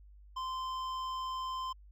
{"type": "tone with hard clipping", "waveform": "sine", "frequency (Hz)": 1037, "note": "C6", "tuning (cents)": -16, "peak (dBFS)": -37, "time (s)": [0.36, 1.73], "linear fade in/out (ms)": 10, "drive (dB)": 10, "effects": ["added 50 Hz sine -53 dBFS peak until 1.91 s"]}